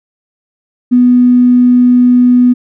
triangle tone with tanh clipping, 246.9 Hz, B3, in tune, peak -3 dBFS, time 0.91-2.54 s, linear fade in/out 20 ms, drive 3 dB, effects none

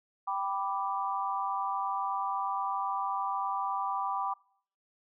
sine chord, G major, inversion none, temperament equal, 784 / 987.8 / 1174.7 Hz, G5 / B5 / D6, 0 / 0 / 0 cents, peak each -34 dBFS, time 0.27-4.34 s, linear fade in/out 10 ms, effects noise-tail reverb RT60 0.6 s tail -24 dB re dry

